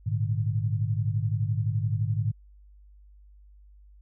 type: tone cluster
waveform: sine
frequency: 104.8 / 116.5 / 150.7 Hz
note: G#2 / A#2 / D3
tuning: +16 / -1 / +45 cents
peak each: -26 / -29 / -32 dBFS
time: 0.06-2.32 s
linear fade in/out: 10 ms
effects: added 50 Hz sine -50 dBFS peak until 4.01 s